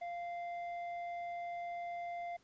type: tone with low-pass filter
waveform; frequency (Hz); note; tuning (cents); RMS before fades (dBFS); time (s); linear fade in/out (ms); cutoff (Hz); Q
square; 695; F5; -9; -42; 0.01-2.37; 10; 1500; 5.4
effects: pink hiss -70 dBFS RMS until 2.43 s + resampled to 16000 Hz